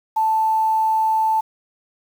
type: tone with quantisation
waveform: sine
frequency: 880 Hz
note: A5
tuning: in tune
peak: -15 dBFS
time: 0.16-1.41 s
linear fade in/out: 10 ms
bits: 7
effects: none